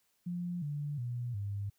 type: tone with pitch steps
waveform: sine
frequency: 175.7 / 146.05 / 121.4 / 100.91 Hz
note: F3 / D3 / B2 / G#2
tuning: +11 / -9 / -29 / -49 cents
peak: -34 dBFS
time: 0.26-1.7 s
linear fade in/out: 10 ms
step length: 360 ms
effects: white hiss -75 dBFS RMS until 1.78 s